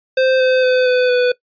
square tone with pitch steps, 521 / 514.4 / 507.9 / 501.5 / 495.2 Hz, C5 / C5 / B4 / B4 / B4, -7 / -30 / +48 / +26 / +5 cents, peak -12 dBFS, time 0.17-1.32 s, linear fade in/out 5 ms, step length 230 ms, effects noise-tail reverb RT60 0.1 s tail -20 dB re dry + resampled to 11025 Hz

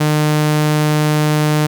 sawtooth tone, 151.6 Hz, D#3, 45 cents flat, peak -8 dBFS, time 0-1.67 s, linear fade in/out 10 ms, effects none

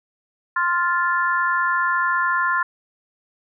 harmonic tone, 349.2 Hz, F4, in tune, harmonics 3 / 4 / 5, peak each -21 / -22 / -23 dBFS, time 0.56-2.63 s, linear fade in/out 5 ms, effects none

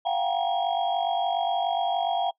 sine tone cluster, 692 / 742 / 789 / 949 / 3272 Hz, F5 / F#5 / G5 / A#5 / G#7, -16 / +5 / +11 / +31 / -26 cents, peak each -27 / -28 / -28 / -33 / -36 dBFS, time 0.05-2.31 s, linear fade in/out 10 ms, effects noise-tail reverb RT60 0.1 s tail -23 dB re dry + tanh soft clip ceiling -13 dBFS

